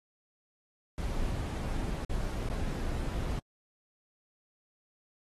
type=noise with dropouts; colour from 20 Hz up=brown; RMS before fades=-33 dBFS; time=0.98-3.39 s; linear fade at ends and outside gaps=2 ms; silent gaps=2.049-2.096 / 2.489-2.498 s; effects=AAC 32 kbps

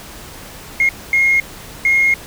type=tone bursts at uneven times; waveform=sine; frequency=2146 Hz; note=C7; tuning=43 cents sharp; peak=-9 dBFS; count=3; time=0.8-0.89 / 1.13-1.4 / 1.85-2.14 s; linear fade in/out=2 ms; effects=tanh soft clip ceiling -6 dBFS + pink hiss -35 dBFS RMS until 2.26 s

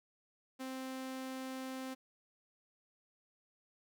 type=tone; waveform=sawtooth; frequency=261.6 Hz; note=C4; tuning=in tune; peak=-37 dBFS; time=0.59-1.95 s; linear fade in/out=20 ms; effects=none

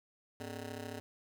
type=ring-modulated tone; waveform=15% pulse; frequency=171.2 Hz; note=F3; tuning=34 cents flat; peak=-32 dBFS; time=0.4-1 s; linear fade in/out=0 ms; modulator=68.7 Hz; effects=none

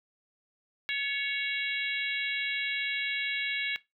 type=harmonic tone with a mistuned harmonic; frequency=554.4 Hz; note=C#5; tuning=in tune; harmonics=3 / 4 / 5 / 6 / 7; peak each=-34 / -32 / -36 / -38 / -39 dBFS; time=0.89-3.76 s; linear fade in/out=0 ms; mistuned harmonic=3; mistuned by=+43 cents; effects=noise-tail reverb RT60 0.2 s tail -19 dB re dry

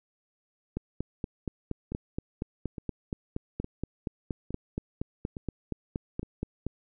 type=two click trains; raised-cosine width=3 ms; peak=-18 / -24 dBFS; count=26 / 6; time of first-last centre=0.77-6.666 / 1.92-6.23 s; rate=4.24 / 1.16 Hz; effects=none

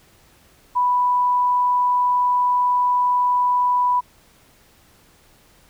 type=tone; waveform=sine; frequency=987.8 Hz; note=B5; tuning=in tune; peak=-15 dBFS; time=0.75-4.01 s; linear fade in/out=20 ms; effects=pink hiss -54 dBFS RMS until 5.69 s

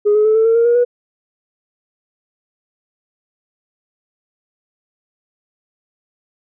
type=tone with pitch steps; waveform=sine; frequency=415.3 / 424.8 / 434.4 / 444.3 / 454.5 / 464.8 / 475.4 / 486.2 Hz; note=G#4 / G#4 / A4 / A4 / A#4 / A#4 / A#4 / B4; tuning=0 / +39 / -22 / +17 / -44 / -5 / +34 / -27 cents; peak=-8 dBFS; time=0.05-0.85 s; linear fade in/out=20 ms; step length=100 ms; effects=tanh soft clip ceiling -6 dBFS

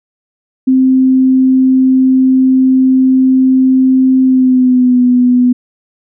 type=tone with pitch glide; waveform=sine; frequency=260.6 to 248 Hz; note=C4 to B3; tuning=-7 to +7 cents; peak=-5 dBFS; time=0.67-5.53 s; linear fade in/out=10 ms; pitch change=-86 cents; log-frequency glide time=4.23-5.01 s; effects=none

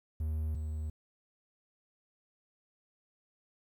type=tone pair in turn; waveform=triangle; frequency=77.78 / 77.48 Hz; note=D#2 / D#2; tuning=0 / -7 cents; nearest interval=unison; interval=7 cents; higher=first; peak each=-29 / -32 dBFS; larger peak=first; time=0.2-0.55 / 0.55-0.9 s; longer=neither; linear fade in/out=5 ms; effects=11-bit

